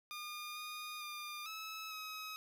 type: tone with pitch steps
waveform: 15% pulse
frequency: 1213 / 1225 / 1204 / 1297 / 1273 Hz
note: D#6 / D#6 / D6 / E6 / D#6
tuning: -44 / -27 / +43 / -28 / +39 cents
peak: -37 dBFS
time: 0.11-2.36 s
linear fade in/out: 0 ms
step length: 450 ms
effects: none